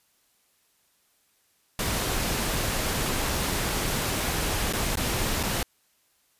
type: noise with dropouts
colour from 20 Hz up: pink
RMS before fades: -27 dBFS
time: 1.79-5.63 s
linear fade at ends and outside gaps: 2 ms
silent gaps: 4.727-4.734 / 4.956-4.971 / 5.43-5.434 s
effects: white hiss -67 dBFS RMS until 6.39 s + resampled to 32000 Hz